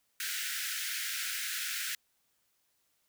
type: high-pass noise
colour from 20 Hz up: pink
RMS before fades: -36 dBFS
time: 0.2-1.95 s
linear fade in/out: 2 ms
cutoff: 1400 Hz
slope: 96 dB/octave
effects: white hiss -75 dBFS RMS until 3.08 s